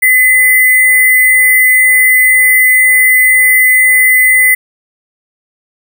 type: tone with sample-and-hold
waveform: sine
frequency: 2024 Hz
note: B6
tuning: 42 cents sharp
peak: -4 dBFS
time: 0.02-4.55 s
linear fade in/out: 10 ms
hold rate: 11025 Hz
effects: none